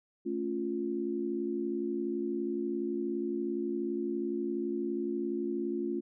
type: chord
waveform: sine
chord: A augmented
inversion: none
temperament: equal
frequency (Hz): 220 / 277.2 / 349.2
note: A3 / C#4 / E#4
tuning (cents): 0 / 0 / 0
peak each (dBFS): -37 / -36 / -33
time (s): 0.25-6.01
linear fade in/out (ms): 20
effects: none